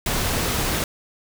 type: noise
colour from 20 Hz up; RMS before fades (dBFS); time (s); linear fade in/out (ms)
pink; -23; 0.06-0.84; 2
effects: none